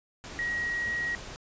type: tone in noise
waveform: sine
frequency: 1900 Hz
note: A#6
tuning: 33 cents sharp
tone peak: -28 dBFS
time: 0.39-1.15 s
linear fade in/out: 0 ms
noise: pink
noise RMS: -42 dBFS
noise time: 0.24-1.36 s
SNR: +11 dB
effects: resampled to 16000 Hz